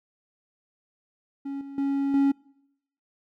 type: tone with level steps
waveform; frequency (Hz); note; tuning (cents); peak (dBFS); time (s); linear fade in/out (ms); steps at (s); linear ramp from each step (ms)
triangle; 277.2; C#4; 0; -28 / -35 / -21 / -16; 1.45-2.32; 10; 1.61 / 1.78 / 2.14; 2
effects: noise-tail reverb RT60 0.8 s tail -25 dB re dry